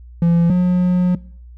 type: tone pair in turn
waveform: triangle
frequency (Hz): 169.8 / 179.9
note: F3 / F#3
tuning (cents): -48 / -48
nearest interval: minor second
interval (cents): 100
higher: second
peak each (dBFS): -9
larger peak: neither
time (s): 0.22-0.5 / 0.5-1.15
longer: second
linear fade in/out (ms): 2
effects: noise-tail reverb RT60 0.6 s tail -22 dB re dry + added 60 Hz sine -36 dBFS peak until 1.57 s